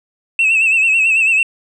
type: tone with vibrato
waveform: sine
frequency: 2637 Hz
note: E7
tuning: in tune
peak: -8 dBFS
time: 0.39-1.43 s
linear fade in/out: 2 ms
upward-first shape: sine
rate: 9.1 Hz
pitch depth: 64 cents each way
effects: tanh soft clip ceiling -8 dBFS